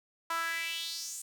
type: tone with high-pass filter sweep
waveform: sawtooth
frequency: 331.1 Hz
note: E4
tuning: 8 cents sharp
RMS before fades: -36 dBFS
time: 0.3-1.22 s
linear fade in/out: 5 ms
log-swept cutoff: 1100 to 8300 Hz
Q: 4
effects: none